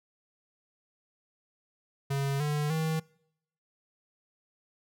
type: tone with pitch steps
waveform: square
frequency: 138.59 / 148.54 / 159.2 Hz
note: C#3 / D3 / D#3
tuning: 0 / +20 / +40 cents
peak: -28 dBFS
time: 2.1-3 s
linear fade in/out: 10 ms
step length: 300 ms
effects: noise-tail reverb RT60 0.7 s tail -24 dB re dry